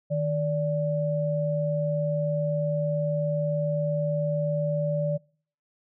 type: tone pair together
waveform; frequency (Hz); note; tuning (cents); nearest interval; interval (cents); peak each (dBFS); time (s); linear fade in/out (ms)
sine; 154.78 / 582; D#3 / D5; -9 / -16; octave + major seventh; 2293; -26; 0.1-5.18; 20
effects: noise-tail reverb RT60 0.5 s tail -25 dB re dry